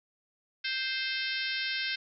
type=harmonic tone with a mistuned harmonic; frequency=523.3 Hz; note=C5; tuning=in tune; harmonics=3 / 4 / 5 / 6 / 7 / 8 / 9 / 10; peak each=-36 / -37 / -38 / -39 / -39 / -40 / -41 / -41 dBFS; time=0.64-1.96 s; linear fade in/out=10 ms; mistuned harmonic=10; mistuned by=+20 cents; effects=none